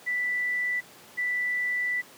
sine tone pair in turn, 1975.5 / 1975.5 Hz, B6 / B6, 0 / 0 cents, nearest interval unison, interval 0 cents, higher neither, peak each -25 dBFS, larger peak neither, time 0.06-0.81 / 1.17-2.02 s, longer second, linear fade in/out 20 ms, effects pink hiss -50 dBFS RMS until 2.17 s + high-pass 200 Hz 12 dB/octave

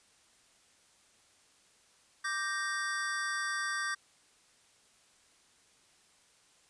square chord, G minor, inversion second, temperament equal, 1174.7 / 1568 / 1864.7 Hz, D6 / G6 / Bb6, 0 / 0 / 0 cents, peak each -39 / -36 / -38 dBFS, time 2.24-3.95 s, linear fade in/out 10 ms, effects white hiss -65 dBFS RMS until 6.69 s + resampled to 22050 Hz

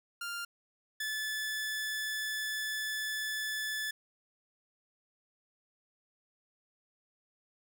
sawtooth tone pair in turn, 1397 / 1733.9 Hz, F6 / A6, 0 / -26 cents, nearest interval major third, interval 374 cents, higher second, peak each -33 / -30 dBFS, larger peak second, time 0.21-0.45 / 1-3.91 s, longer second, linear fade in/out 5 ms, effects none

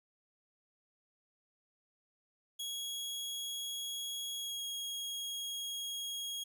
sawtooth tone with pitch glide, 3322 to 3290 Hz, G#7 to G#7, 0 to -17 cents, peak -35 dBFS, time 2.59-6.44 s, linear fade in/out 10 ms, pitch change -17 cents, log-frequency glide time 4.36-4.63 s, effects 12-bit

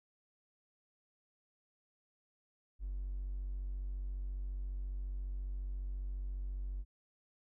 triangle tone with hard clipping, 47.27 Hz, F#1, 38 cents sharp, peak -37 dBFS, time 2.79-6.85 s, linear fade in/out 50 ms, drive 3 dB, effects none

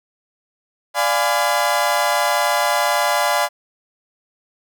30% pulse chord, D diminished seventh, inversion none, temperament equal with one note detuned, 587.3 / 698.5 / 830.6 / 1008.5 Hz, D5 / F5 / Ab5 / Cb6, 0 / 0 / 0 / +36 cents, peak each -19 dBFS, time 0.94-3.49 s, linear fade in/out 50 ms, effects none

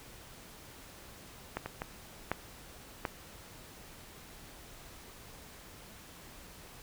clicks, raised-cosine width 0.5 ms, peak -19 / -22 / -21 / -15 / -17 dBFS, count 5, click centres 1.57 / 1.66 / 1.819 / 2.316 / 3.052 s, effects pink hiss -52 dBFS RMS until 6.82 s

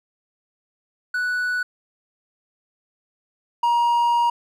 triangle tone pair in turn, 1480 / 947.5 Hz, F#6 / A#5, 0 / +28 cents, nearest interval minor sixth, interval 772 cents, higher first, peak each -19 / -14 dBFS, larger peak second, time 1.14-1.63 / 3.63-4.3 s, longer second, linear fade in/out 5 ms, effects none

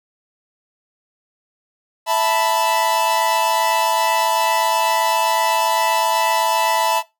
45% pulse chord, E suspended fourth, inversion none, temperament equal, 659.3 / 880 / 987.8 Hz, E5 / A5 / B5, 0 / 0 / 0 cents, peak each -21 / -19 / -20 dBFS, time 2.06-7.03 s, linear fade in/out 50 ms, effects noise-tail reverb RT60 0.2 s tail -18 dB re dry

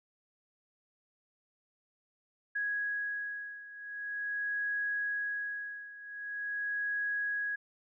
sine beating tone pair, 1661.2 / 1661.64 Hz, G#6 / G#6, 0 / 0 cents, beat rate 0.44 Hz, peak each -35 / -38 dBFS, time 2.55-7.56 s, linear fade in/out 10 ms, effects none

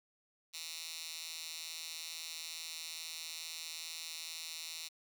10% pulse tone with high-pass filter, 162.3 Hz, E3, 27 cents flat, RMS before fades -45 dBFS, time 0.53-4.89 s, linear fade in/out 20 ms, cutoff 3900 Hz, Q 1.6, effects none

